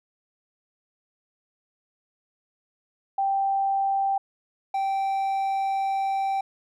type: tone pair in turn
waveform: sine / triangle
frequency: 784 / 779.5 Hz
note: G5 / G5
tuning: 0 / -10 cents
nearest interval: unison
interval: 10 cents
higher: first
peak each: -21 dBFS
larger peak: neither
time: 3.18-4.18 / 4.74-6.41 s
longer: second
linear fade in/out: 5 ms
effects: none